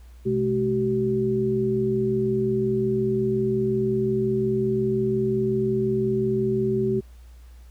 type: tone cluster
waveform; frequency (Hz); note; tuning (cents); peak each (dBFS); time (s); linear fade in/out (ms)
sine; 128.3 / 213.9 / 380.9; C3 / A3 / G4; -34 / -49 / -50; -28 / -26 / -22; 0.25-7.01; 20
effects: added 60 Hz sine -43 dBFS peak until 7.7 s + pink hiss -60 dBFS RMS until 7.7 s